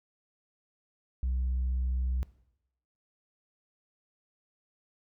sine tone, 63.2 Hz, B1, 41 cents sharp, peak -25 dBFS, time 1.23-2.23 s, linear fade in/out 0 ms, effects noise-tail reverb RT60 0.8 s tail -21 dB re dry + tanh soft clip ceiling -25 dBFS

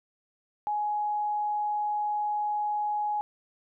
sine tone, 837 Hz, G#5, 13 cents sharp, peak -26 dBFS, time 0.67-3.21 s, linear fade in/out 0 ms, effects none

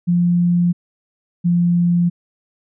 sine tone pair in turn, 174.61 / 173.71 Hz, F3 / F3, 0 / -9 cents, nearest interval unison, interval 9 cents, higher first, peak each -12 dBFS, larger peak neither, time 0.07-0.73 / 1.44-2.1 s, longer neither, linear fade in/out 20 ms, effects none

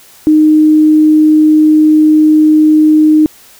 sine tone, 308.2 Hz, D#4, 16 cents flat, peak -3 dBFS, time 0.27-3.26 s, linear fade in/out 0 ms, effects white hiss -40 dBFS RMS until 3.59 s

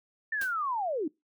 sine linear sweep, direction down, 1800 to 275 Hz, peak -28 dBFS, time 0.32-1.08 s, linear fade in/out 5 ms
white noise with exponential decay, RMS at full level -36 dBFS, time 0.41-0.56 s, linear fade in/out 5 ms, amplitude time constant 31 ms
effects noise-tail reverb RT60 0.2 s tail -24 dB re dry

